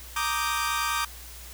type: chord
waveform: sawtooth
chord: Eb major seventh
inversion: second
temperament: equal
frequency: 932.3 / 1174.7 / 1244.5 / 1568 Hz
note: Bb5 / D6 / Eb6 / G6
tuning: 0 / 0 / 0 / 0 cents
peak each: -29 / -25 / -28 / -29 dBFS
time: 0.16-1.05 s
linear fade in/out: 5 ms
effects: added 60 Hz sine -44 dBFS peak until 1.53 s + white hiss -45 dBFS RMS until 1.53 s